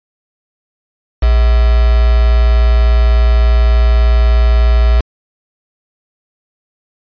sine tone with quantisation, 58.27 Hz, A#1, in tune, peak -6 dBFS, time 1.22-5.01 s, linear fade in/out 10 ms, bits 3, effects resampled to 11025 Hz

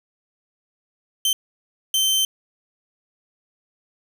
sawtooth tone bursts at uneven times, 3100 Hz, G7, 20 cents flat, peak -14 dBFS, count 2, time 1.25-1.33 / 1.94-2.25 s, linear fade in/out 2 ms, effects none

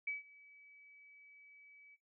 sine tone with ADSR envelope, 2287 Hz, D7, 47 cents flat, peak -35 dBFS, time 0.07-1.97 s, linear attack 6 ms, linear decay 150 ms, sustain -23 dB, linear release 33 ms, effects noise-tail reverb RT60 0.2 s tail -17 dB re dry

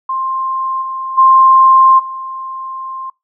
sine tone with level steps, 1054 Hz, C6, 12 cents sharp, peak -15 / -19 / -4 / -22 dBFS, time 0.09-3.1 s, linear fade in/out 5 ms, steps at 0.81 / 1.17 / 1.98 s, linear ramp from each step 20 ms, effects noise-tail reverb RT60 0.2 s tail -23 dB re dry

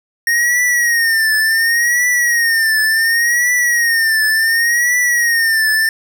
square tone with vibrato, 1853 Hz, A#6, 11 cents flat, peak -12 dBFS, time 0.27-5.89 s, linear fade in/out 2 ms, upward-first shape triangle, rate 0.69 Hz, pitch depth 110 cents each way, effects none

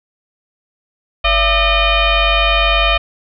sine tone with frequency modulation, 1197 Hz, D6, 33 cents sharp, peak -10 dBFS, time 1.24-2.98 s, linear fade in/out 10 ms, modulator 623 Hz, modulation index 3.4, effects none

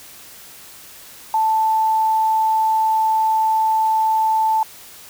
sine tone, 880 Hz, A5, in tune, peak -14 dBFS, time 1.34-4.63 s, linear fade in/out 2 ms, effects white hiss -41 dBFS RMS until 5.09 s

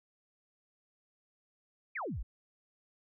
sine exponential sweep, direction down, 2553 to 36.71 Hz, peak -35 dBFS, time 1.95-2.23 s, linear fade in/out 10 ms, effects none

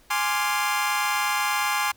25% pulse chord, D half-diminished seventh, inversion second, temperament equal, 830.6 / 1046.5 / 1174.7 / 1396.9 Hz, Ab5 / C6 / D6 / F6, 0 / 0 / 0 / 0 cents, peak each -23 / -23 / -26 / -27 dBFS, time 0.1-1.92 s, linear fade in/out 10 ms, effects pink hiss -57 dBFS RMS until 1.96 s

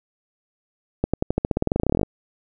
accelerating click train, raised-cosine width 2 ms, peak -6 dBFS, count 22, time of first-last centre 1.04-2.032 s, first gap 96 ms, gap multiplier 0.92, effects none

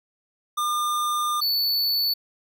square tone pair in turn, 1204 / 4465 Hz, D6 / C#8, +43 / +12 cents, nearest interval octave + major seventh, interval 2269 cents, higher second, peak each -23 / -21 dBFS, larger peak second, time 0.57-1.41 / 1.41-2.14 s, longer first, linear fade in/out 10 ms, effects none

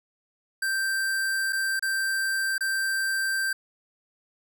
square tone with dropouts, 1568 Hz, G6, in tune, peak -25 dBFS, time 0.62-3.53 s, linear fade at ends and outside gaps 5 ms, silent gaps 1.525-1.529 / 1.795-1.824 / 2.581-2.607 s, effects none

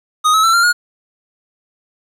square tone with pitch steps, 1244.5 / 1289.9 / 1336.9 / 1385.7 / 1436.2 Hz, D#6 / E6 / E6 / F6 / F6, 0 / -38 / +24 / -14 / +48 cents, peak -10 dBFS, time 0.24-0.73 s, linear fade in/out 20 ms, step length 98 ms, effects low-pass 11000 Hz 12 dB/octave + 8-bit

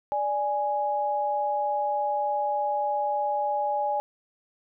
sine tone pair together, 587.3 / 830.6 Hz, D5 / G#5, 0 / 0 cents, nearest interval tritone, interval 600 cents, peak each -29 / -25 dBFS, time 0.12-4 s, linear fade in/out 0 ms, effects none

